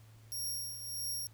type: tone with tremolo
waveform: 15% pulse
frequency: 5588 Hz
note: F8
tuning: in tune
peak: -29 dBFS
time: 0.32-1.27 s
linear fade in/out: 0 ms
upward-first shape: triangle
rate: 1.6 Hz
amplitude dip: 65%
effects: added 110 Hz sine -55 dBFS peak until 1.33 s + pink hiss -65 dBFS RMS until 1.33 s

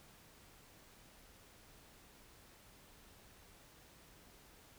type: silence
effects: pink hiss -62 dBFS RMS until 4.78 s

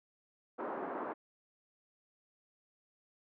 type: band-pass noise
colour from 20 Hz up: pink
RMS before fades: -40 dBFS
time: 0.58-1.14 s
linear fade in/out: 20 ms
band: 290 to 1300 Hz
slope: 24 dB/octave
effects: none

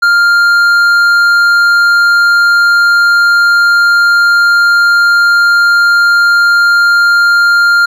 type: tone with hard clipping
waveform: sine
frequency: 1400 Hz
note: F6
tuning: 4 cents sharp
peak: -6 dBFS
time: 0.02-7.86 s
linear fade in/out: 10 ms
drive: 6 dB
effects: none

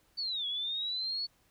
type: linear two-way sweep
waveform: sine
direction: down then up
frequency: 4586 to 3322 to 4443 Hz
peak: -32 dBFS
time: 0.17-1.27 s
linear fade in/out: 20 ms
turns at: 0.47 s
effects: pink hiss -69 dBFS RMS until 1.5 s

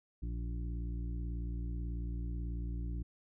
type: harmonic tone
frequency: 58.27 Hz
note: A#1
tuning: in tune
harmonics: 1 / 2 / 3 / 5 / 6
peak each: -36 / -45 / -47 / -50 / -57 dBFS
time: 0.22-3.03 s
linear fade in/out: 10 ms
effects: none

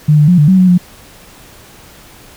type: tone with pitch steps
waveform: sine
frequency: 151 / 148.8 / 178.2 / 148 / 188.4 / 184.2 / 178.4 Hz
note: D3 / D3 / F3 / D3 / F#3 / F#3 / F3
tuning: +48 / +23 / +35 / +14 / +32 / -7 / +37 cents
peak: -4 dBFS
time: 0.08-0.78 s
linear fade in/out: 10 ms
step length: 100 ms
effects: pink hiss -39 dBFS RMS until 2.36 s

